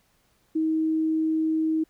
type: tone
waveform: sine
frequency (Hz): 317.2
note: D#4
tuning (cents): +33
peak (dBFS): -21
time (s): 0.55-1.84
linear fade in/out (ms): 10
effects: pink hiss -66 dBFS RMS until 1.89 s